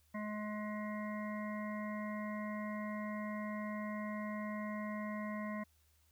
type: harmonic tone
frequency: 211.2 Hz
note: G#3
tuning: 29 cents sharp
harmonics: 1 / 3 / 5 / 7 / 9 / 10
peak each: -40 / -46 / -47 / -59 / -49 / -54 dBFS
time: 0.14-5.64 s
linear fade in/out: 10 ms
effects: added 76 Hz sine -70 dBFS peak until 6.11 s + white hiss -74 dBFS RMS until 6.11 s